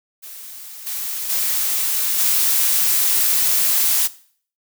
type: noise with level steps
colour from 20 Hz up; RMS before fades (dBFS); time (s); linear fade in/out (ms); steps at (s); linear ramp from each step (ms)
blue; -36 / -26 / -20 / -17; 0.22-4.08; 20; 0.86 / 1.29 / 2.18; 10
effects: noise-tail reverb RT60 0.5 s tail -17 dB re dry